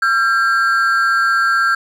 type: ring-modulated tone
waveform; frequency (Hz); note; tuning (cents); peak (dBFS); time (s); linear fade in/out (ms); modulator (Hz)
triangle; 1481; F#6; +1; -7; 0.02-1.75; 5; 118
effects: none